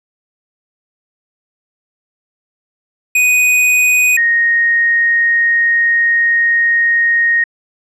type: tone pair in turn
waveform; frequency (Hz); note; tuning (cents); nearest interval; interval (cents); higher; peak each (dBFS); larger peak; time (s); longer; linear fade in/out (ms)
square / sine; 2489 / 1864.6; D#7 / A#6; 0 / 0; perfect fourth; 500; first; -9; neither; 3.15-4.17 / 4.17-7.44; second; 5
effects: low-pass 12000 Hz 12 dB/octave